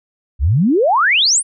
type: exponential sweep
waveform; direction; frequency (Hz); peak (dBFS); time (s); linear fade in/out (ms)
sine; up; 58.4 to 10030; -10; 0.39-1.43; 50
effects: none